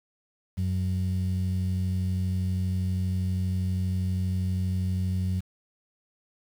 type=tone pair together; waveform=sine; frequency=92.5 / 185 Hz; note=F#2 / F#3; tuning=0 / 0 cents; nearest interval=octave; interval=1200 cents; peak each=-24 / -29 dBFS; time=0.57-5.41 s; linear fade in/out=20 ms; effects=tanh soft clip ceiling -20 dBFS + 8-bit